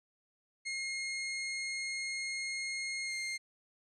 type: tone with pitch glide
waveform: sawtooth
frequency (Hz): 2145 to 2118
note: C7 to C7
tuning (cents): +42 to +21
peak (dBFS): -32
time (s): 0.65-3.38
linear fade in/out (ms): 20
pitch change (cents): -21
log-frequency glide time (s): 3.05-3.13
effects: resampled to 22050 Hz